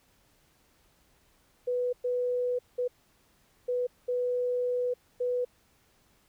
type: tone bursts at uneven times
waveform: sine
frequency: 493.9 Hz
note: B4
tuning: in tune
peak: -26 dBFS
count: 6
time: 1.67-1.93 / 2.04-2.59 / 2.78-2.88 / 3.68-3.87 / 4.08-4.94 / 5.2-5.45 s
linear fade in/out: 10 ms
effects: pink hiss -66 dBFS RMS until 6.28 s